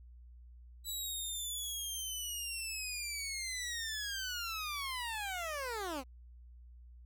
15% pulse linear sweep, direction down, 3951 to 242.1 Hz, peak -31 dBFS, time 0.84-6.04 s, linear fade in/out 50 ms, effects added 60 Hz sine -52 dBFS peak until 7.05 s

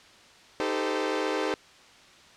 sawtooth chord, A half-diminished seventh, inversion second, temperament equal with one note detuned, 311.1 / 392 / 440 / 514.9 Hz, Eb4 / G4 / A4 / C5, 0 / 0 / 0 / -28 cents, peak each -28 dBFS, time 0.6-1.54 s, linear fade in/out 0 ms, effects white hiss -53 dBFS RMS until 2.36 s + low-pass 5000 Hz 12 dB/octave

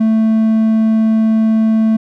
triangle tone, 221 Hz, A3, 8 cents sharp, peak -7 dBFS, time 0-1.97 s, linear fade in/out 10 ms, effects none

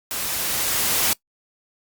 white noise with level ramp, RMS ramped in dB -27 to -19 dBFS, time 0.11-1.13 s, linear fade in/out 0 ms, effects noise-tail reverb RT60 0.1 s tail -22 dB re dry + Opus 48 kbps

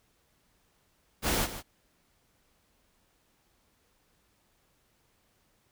pink noise with echo, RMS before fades -28 dBFS, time 1.22-1.48 s, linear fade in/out 50 ms, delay 150 ms, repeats 1, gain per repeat -12 dB, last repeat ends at 1.63 s, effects pink hiss -70 dBFS RMS until 5.71 s

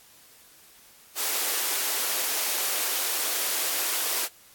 white high-pass noise, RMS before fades -27 dBFS, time 1.15-4.29 s, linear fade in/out 50 ms, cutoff 340 Hz, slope 24 dB/octave, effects white hiss -54 dBFS RMS until 4.54 s + AAC 64 kbps

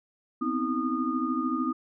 sine tone cluster, 249.1 / 262.4 / 319.4 / 1226 Hz, B3 / C4 / D#4 / D#6, +15 / +5 / +45 / -26 cents, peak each -31 dBFS, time 0.41-1.73 s, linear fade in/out 10 ms, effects none

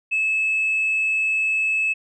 sine tone, 2600 Hz, E7, 24 cents flat, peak -17 dBFS, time 0.11-1.94 s, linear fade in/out 20 ms, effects tanh soft clip ceiling -15 dBFS

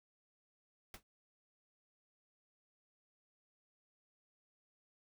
pink noise with exponential decay, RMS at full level -45 dBFS, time 0.94-1.03 s, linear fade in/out 1 ms, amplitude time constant 18 ms, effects none

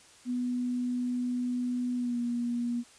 sine tone with pitch glide, 246.9 to 239.3 Hz, B3 to A#3, 0 to +46 cents, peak -28 dBFS, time 0.25-2.84 s, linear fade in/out 50 ms, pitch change -54 cents, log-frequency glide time 1.96-2.19 s, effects white hiss -56 dBFS RMS until 2.98 s + resampled to 22050 Hz

